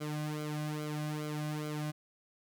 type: tone with flanger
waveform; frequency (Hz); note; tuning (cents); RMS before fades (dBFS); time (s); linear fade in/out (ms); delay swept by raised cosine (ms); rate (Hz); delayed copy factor
sawtooth; 151.2; D#3; -49; -37; 0-1.92; 20; 1.1 to 2.3; 2.4; -0.8
effects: none